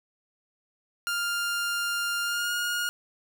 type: tone with pitch glide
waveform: sawtooth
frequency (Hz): 1400 to 1430.2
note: F6 to F6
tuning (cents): +4 to +41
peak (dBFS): -23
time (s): 1.07-2.89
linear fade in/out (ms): 0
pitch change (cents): +37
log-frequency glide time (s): 2.23-2.52
effects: none